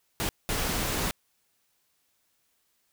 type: noise bursts at uneven times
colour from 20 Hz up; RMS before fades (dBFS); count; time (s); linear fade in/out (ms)
pink; -29; 2; 0.2-0.29 / 0.49-1.11; 0
effects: white hiss -72 dBFS RMS until 2.92 s